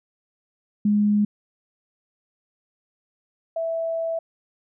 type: tone pair in turn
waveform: sine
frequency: 207.7 / 658.2 Hz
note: G#3 / E5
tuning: 0 / -3 cents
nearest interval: octave + minor sixth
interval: 1997 cents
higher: second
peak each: -16 / -23 dBFS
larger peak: first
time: 0.85-1.25 / 3.56-4.19 s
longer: second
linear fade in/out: 5 ms
effects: none